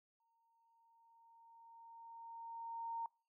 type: tone with exponential growth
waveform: sine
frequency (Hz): 921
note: A#5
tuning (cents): -21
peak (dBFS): -39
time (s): 0.2-3.06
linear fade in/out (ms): 2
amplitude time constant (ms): 620
effects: noise-tail reverb RT60 0.4 s tail -26 dB re dry